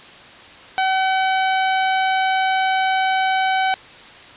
sawtooth tone, 760 Hz, F#5, 46 cents sharp, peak -12 dBFS, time 0.78-3.74 s, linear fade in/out 0 ms, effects white hiss -41 dBFS RMS until 4.36 s + resampled to 8000 Hz

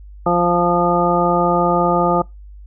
harmonic tone, 174.61 Hz, F3, in tune, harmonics 1 / 2 / 3 / 4 / 5 / 7, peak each -20 / -20 / -20 / -20 / -20 / -20 dBFS, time 0.26-2.22 s, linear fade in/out 5 ms, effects noise-tail reverb RT60 0.2 s tail -24 dB re dry + added 50 Hz sine -35 dBFS peak until 2.66 s

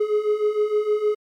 triangle beating tone pair, 417.4 / 423.9 Hz, G#4 / G#4, +9 / +35 cents, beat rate 6.5 Hz, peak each -22 / -18 dBFS, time 0-1.15 s, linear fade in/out 10 ms, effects MP3 96 kbps

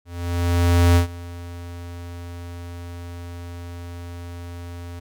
square tone with ADSR envelope, 86.7 Hz, F2, 12 cents flat, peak -12 dBFS, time 0.05-5 s, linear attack 910 ms, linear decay 110 ms, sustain -21 dB, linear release 12 ms, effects none

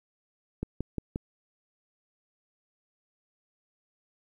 click train, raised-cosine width 3 ms, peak -18 dBFS, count 4, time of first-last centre 0.63-1.159 s, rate 5.67 Hz, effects 10-bit

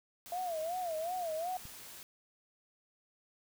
white noise, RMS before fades -50 dBFS, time 0.26-2.03 s, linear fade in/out 0 ms
sine tone with vibrato, 680 Hz, F5, 46 cents flat, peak -34 dBFS, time 0.32-1.57 s, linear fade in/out 2 ms, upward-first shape sine, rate 2.7 Hz, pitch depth 150 cents each way
click, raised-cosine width 5 ms, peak -38 dBFS, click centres 1.654 s
effects none

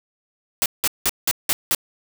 white noise bursts, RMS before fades -19 dBFS, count 6, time 0.62-1.748 s, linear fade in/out 0 ms, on 38 ms, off 180 ms, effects none

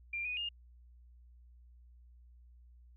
sine tone with pitch steps, 2382 / 2478 / 2831 Hz, D7 / D#7 / F7, +24 / -8 / +23 cents, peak -35 dBFS, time 0.13-0.49 s, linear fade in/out 5 ms, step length 120 ms, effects added 60 Hz sine -56 dBFS peak until 2.96 s

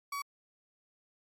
35% pulse tone, 1132 Hz, C#6, 36 cents sharp, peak -33 dBFS, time 0.12-0.22 s, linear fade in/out 5 ms, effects MP3 64 kbps

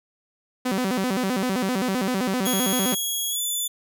sawtooth tone with vibrato, 220 Hz, A3, in tune, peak -18 dBFS, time 0.65-2.95 s, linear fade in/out 10 ms, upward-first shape square, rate 7.7 Hz, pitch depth 240 cents each way
10% pulse tone with pitch glide, 3322 to 3495 Hz, G#7 to A7, 0 to -12 cents, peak -17 dBFS, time 2.45-3.68 s, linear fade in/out 10 ms, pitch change +88 cents, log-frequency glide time 3.3-3.4 s
effects none

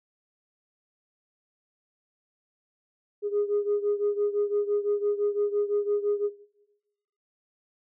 sine beating tone pair, 410 / 415.9 Hz, G#4 / G#4, -22 / +2 cents, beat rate 5.9 Hz, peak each -25 / -27 dBFS, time 3.22-6.3 s, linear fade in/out 50 ms, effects noise-tail reverb RT60 1.0 s tail -21 dB re dry + tanh soft clip ceiling -18 dBFS

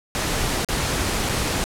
pink noise with dropouts, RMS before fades -23 dBFS, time 0.15-1.64 s, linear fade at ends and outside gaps 0 ms, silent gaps 0.647-0.687 / 1.29-1.294 s, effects low-pass 11000 Hz 12 dB/octave

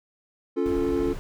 triangle chord, Db augmented, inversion none, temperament equal, 277.2 / 349.2 / 440 Hz, Db4 / F4 / A4, 0 / 0 / 0 cents, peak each -25 / -24 / -25 dBFS, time 0.56-1.14 s, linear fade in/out 20 ms
brown noise, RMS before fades -34 dBFS, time 0.66-1.19 s, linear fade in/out 0 ms
effects none

